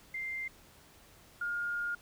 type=tone pair in turn; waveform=sine; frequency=2093 / 1418.5 Hz; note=C7 / F6; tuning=0 / +27 cents; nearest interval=perfect fifth; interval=673 cents; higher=first; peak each=-35 / -32 dBFS; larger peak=second; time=0.14-0.48 / 1.41-1.95 s; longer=second; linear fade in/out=5 ms; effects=pink hiss -59 dBFS RMS until 2.01 s